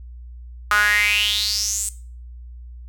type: tone with high-pass filter sweep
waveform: sawtooth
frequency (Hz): 207.7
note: G#3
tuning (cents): 0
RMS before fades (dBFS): -20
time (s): 0.71-1.89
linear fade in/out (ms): 2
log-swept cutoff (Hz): 1300 to 8400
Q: 6.8
effects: noise-tail reverb RT60 0.4 s tail -17 dB re dry + added 60 Hz sine -35 dBFS peak until 2.88 s